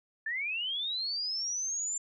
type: linear sweep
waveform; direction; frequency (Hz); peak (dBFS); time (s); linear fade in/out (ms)
sine; up; 1724 to 7300; -31; 0.26-1.98; 5
effects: none